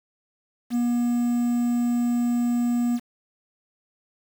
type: tone with quantisation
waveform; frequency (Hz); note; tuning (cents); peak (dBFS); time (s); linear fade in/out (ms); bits
triangle; 240; B3; -49; -18; 0.7-3; 50; 7
effects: none